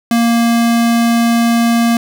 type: tone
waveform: square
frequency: 233.1 Hz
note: A#3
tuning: in tune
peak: -10 dBFS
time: 0.11-1.97 s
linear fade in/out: 2 ms
effects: none